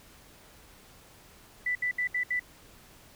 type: tone bursts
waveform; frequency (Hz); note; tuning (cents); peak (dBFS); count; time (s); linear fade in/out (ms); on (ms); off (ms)
sine; 1983; B6; +7; -26; 5; 1.66-2.396; 5; 92; 69
effects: pink hiss -55 dBFS RMS until 3.15 s